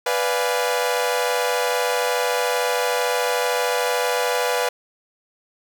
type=chord; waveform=sawtooth; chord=B diminished seventh; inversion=none; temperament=equal; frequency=493.9 / 587.3 / 698.5 / 830.6 Hz; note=B4 / D5 / F5 / Ab5; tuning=0 / 0 / 0 / 0 cents; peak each=-18 / -23 / -23 / -24 dBFS; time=0.06-4.69 s; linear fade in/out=5 ms; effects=none